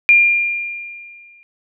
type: tone with exponential decay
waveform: sine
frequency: 2400 Hz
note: D7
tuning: 37 cents sharp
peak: -5 dBFS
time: 0.09-1.43 s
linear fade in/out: 0 ms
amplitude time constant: 290 ms
effects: none